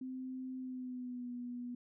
sine tone with pitch glide, 258.4 to 244.2 Hz, C4 to B3, -21 to -19 cents, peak -40 dBFS, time 0.01-1.75 s, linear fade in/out 5 ms, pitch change -98 cents, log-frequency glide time 0.58-1.31 s, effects none

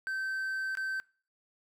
triangle tone with dropouts, 1548 Hz, G6, 22 cents flat, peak -30 dBFS, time 0.07-1 s, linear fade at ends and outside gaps 0 ms, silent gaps 0.752-0.772 s, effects noise-tail reverb RT60 0.4 s tail -23 dB re dry

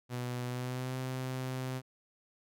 sawtooth tone with pitch glide, 123.6 to 129.3 Hz, B2 to C3, +2 to -20 cents, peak -31 dBFS, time 0.09-1.82 s, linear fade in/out 50 ms, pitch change +78 cents, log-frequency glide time 0.45-0.96 s, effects none

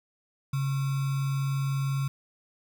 sine tone with sample-and-hold, 137 Hz, C#3, 20 cents flat, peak -25 dBFS, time 0.53-2.08 s, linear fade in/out 5 ms, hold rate 1225 Hz, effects none

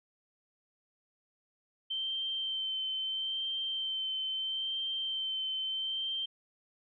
sine tone with vibrato, 3111 Hz, G7, 14 cents flat, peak -32 dBFS, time 1.9-6.26 s, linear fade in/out 10 ms, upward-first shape sine, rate 0.76 Hz, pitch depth 18 cents each way, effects none

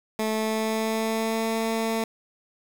15% pulse tone with pitch glide, 218.2 to 224.5 Hz, A3 to A3, -14 to +35 cents, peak -18 dBFS, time 0.19-2.04 s, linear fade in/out 2 ms, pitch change +49 cents, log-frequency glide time 0.31-1.51 s, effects 8-bit

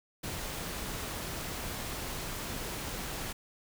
pink noise, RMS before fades -38 dBFS, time 0.23-3.33 s, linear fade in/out 10 ms, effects none

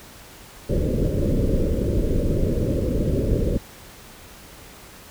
pink low-pass noise, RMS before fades -21 dBFS, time 0.69-3.58 s, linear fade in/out 10 ms, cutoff 580 Hz, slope 96 dB/octave, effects pink hiss -44 dBFS RMS until 5.1 s

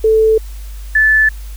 sine tone pair in turn, 440 / 1744.3 Hz, A4 / A6, 0 / -16 cents, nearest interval 2 octaves, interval 2384 cents, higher second, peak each -7 dBFS, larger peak neither, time 0.04-0.38 / 0.95-1.29 s, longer neither, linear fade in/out 5 ms, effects added 50 Hz sine -25 dBFS peak until 1.56 s + white hiss -42 dBFS RMS until 1.56 s

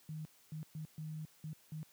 sine tone bursts at uneven times, 155.56 Hz, D#3, in tune, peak -40 dBFS, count 6, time 0.09-0.25 / 0.52-0.63 / 0.75-0.85 / 0.98-1.25 / 1.44-1.53 / 1.72-1.83 s, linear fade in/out 0 ms, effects white hiss -66 dBFS RMS until 1.92 s + high-pass 100 Hz 12 dB/octave

